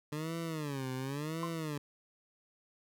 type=tone with vibrato; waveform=20% pulse; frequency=146.83 Hz; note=D3; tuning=in tune; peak=-31 dBFS; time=0.12-1.78 s; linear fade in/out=5 ms; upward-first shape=sine; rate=0.93 Hz; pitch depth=220 cents each way
type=tone with exponential decay; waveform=sine; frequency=1048 Hz; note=C6; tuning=2 cents sharp; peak=-32 dBFS; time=1.43-1.55 s; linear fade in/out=2 ms; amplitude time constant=26 ms
effects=none